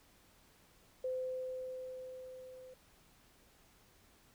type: tone with level ramp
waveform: sine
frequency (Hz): 513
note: C5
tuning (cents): -34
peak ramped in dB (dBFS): -34 to -51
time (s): 1.04-2.74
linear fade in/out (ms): 5
effects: pink hiss -66 dBFS RMS until 4.34 s